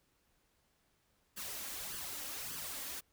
white noise with flanger, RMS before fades -43 dBFS, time 1.36-3.01 s, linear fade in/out 20 ms, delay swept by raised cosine 0.63 to 3.73 ms, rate 1.7 Hz, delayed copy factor +0.65, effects pink hiss -75 dBFS RMS until 3.12 s

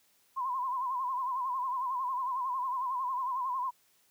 sine tone with vibrato, 1024 Hz, C6, 38 cents flat, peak -30 dBFS, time 0.36-3.71 s, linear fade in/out 20 ms, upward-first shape sine, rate 11 Hz, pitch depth 89 cents each way, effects white hiss -68 dBFS RMS until 4.1 s + high-pass 80 Hz 12 dB/octave

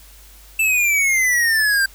square exponential sweep, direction down, 2662 to 1568 Hz, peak -15 dBFS, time 0.59-1.86 s, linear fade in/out 5 ms, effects added 50 Hz sine -44 dBFS peak until 1.94 s + white hiss -47 dBFS RMS until 1.94 s

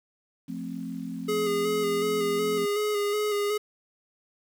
sine chord, F major, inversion none, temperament equal, 174.61 / 220 / 261.6 Hz, F3 / A3 / C4, 0 / 0 / 0 cents, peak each -37 / -37 / -35 dBFS, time 0.48-2.66 s, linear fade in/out 10 ms
square tone with vibrato, 415.3 Hz, G#4, in tune, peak -25 dBFS, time 1.28-3.58 s, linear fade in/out 10 ms, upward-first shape square, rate 2.7 Hz, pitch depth 24 cents each way
effects 9-bit

